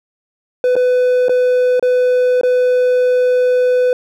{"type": "tone with dropouts", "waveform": "triangle", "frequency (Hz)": 500, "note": "B4", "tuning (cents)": 21, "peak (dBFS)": -8, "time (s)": [0.64, 3.93], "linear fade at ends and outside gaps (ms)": 1, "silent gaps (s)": [[0.755, 0.764], [1.284, 1.294], [1.796, 1.826], [2.412, 2.433]], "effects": []}